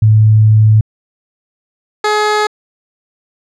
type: tone pair in turn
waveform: sine / 15% pulse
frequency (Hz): 108.4 / 422.7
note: A2 / G#4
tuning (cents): -25 / +31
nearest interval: 2 octaves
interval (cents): 2356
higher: second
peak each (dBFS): -4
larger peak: neither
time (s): 0.02-0.81 / 2.04-2.47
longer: first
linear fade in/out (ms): 5
effects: low-pass 6000 Hz 12 dB/octave